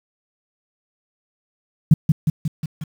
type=tone with echo; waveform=sine; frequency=155.6 Hz; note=D#3; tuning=in tune; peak=-5 dBFS; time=1.91-1.94 s; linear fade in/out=5 ms; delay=180 ms; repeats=5; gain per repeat=-4 dB; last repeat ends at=2.84 s; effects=7-bit